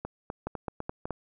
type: two click trains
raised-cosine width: 1 ms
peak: -20 / -18 dBFS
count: 5 / 4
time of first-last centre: 0.05-1.055 / 0.47-1.107 s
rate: 3.98 / 4.71 Hz
effects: none